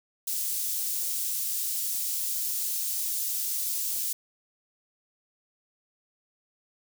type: high-pass noise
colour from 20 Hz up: white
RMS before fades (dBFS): -30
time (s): 0.27-4.13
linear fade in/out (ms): 5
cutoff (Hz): 6000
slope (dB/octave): 12
effects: none